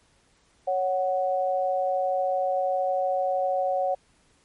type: tone pair together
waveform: sine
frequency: 554.4 / 741.6 Hz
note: C#5 / F#5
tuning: 0 / +4 cents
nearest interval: perfect fourth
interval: 504 cents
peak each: -25 dBFS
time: 0.67-3.95 s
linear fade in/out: 10 ms
effects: pink hiss -63 dBFS RMS until 4.44 s + MP3 48 kbps